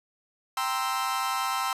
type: chord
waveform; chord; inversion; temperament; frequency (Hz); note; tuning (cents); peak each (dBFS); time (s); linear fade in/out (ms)
40% pulse; C dominant seventh; second; equal with one note detuned; 784 / 932.3 / 1042.9 / 1318.5; G5 / Bb5 / C6 / E6; 0 / 0 / -6 / 0; -32 / -34 / -30 / -30; 0.57-1.73; 2
effects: resampled to 32000 Hz